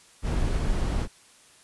brown noise, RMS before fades -25 dBFS, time 0.22-1.08 s, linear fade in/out 50 ms, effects white hiss -55 dBFS RMS until 1.63 s + resampled to 24000 Hz

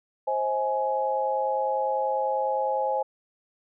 sine tone cluster, 529 / 639 / 838 Hz, C5 / D#5 / G#5, +19 / +46 / +15 cents, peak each -27 / -32 / -26 dBFS, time 0.27-3.03 s, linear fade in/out 10 ms, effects none

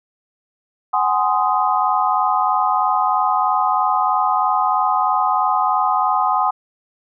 sine chord, Ab dominant seventh, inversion third, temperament just, 747.5 / 830.6 / 1038.3 / 1245.9 Hz, Gb5 / Ab5 / C6 / Eb6, +17 / 0 / -14 / +2 cents, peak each -20 dBFS, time 0.93-6.51 s, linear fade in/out 10 ms, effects none

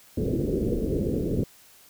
white low-pass noise, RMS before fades -26 dBFS, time 0.17-1.44 s, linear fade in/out 5 ms, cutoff 470 Hz, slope 48 dB/octave, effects white hiss -54 dBFS RMS until 1.89 s

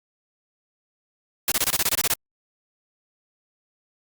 white noise bursts, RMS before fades -21 dBFS, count 11, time 1.48-2.138 s, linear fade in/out 2 ms, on 38 ms, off 24 ms, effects Opus 48 kbps

